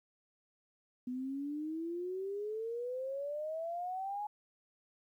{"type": "exponential sweep", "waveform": "sine", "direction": "up", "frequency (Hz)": [246.7, 844], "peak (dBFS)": -36, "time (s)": [1.07, 4.27], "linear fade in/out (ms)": 5, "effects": ["12-bit"]}